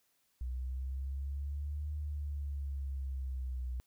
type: linear two-way sweep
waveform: sine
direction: up then down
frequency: 61.74 to 75 to 61.74 Hz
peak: -35 dBFS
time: 0.41-3.8 s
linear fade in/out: 0 ms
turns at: 1.92 s
effects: white hiss -75 dBFS RMS until 3.86 s